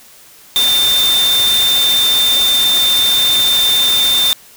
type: tone in noise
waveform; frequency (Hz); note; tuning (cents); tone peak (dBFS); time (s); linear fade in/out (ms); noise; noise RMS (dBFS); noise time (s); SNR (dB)
sine; 3593; A7; +36; -10; 0.56-4.33; 0; white; -19; 0.56-4.33; +6
effects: white hiss -42 dBFS RMS until 4.56 s